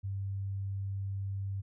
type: tone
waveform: sine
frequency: 98 Hz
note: G2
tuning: in tune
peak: -33 dBFS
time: 0.03-1.62 s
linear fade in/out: 20 ms
effects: none